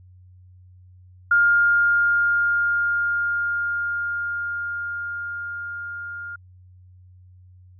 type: tone with level ramp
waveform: sine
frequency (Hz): 1410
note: F6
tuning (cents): +16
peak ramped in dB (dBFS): -13 to -31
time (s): 1.31-6.36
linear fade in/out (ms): 5
effects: added 91 Hz sine -46 dBFS peak until 7.79 s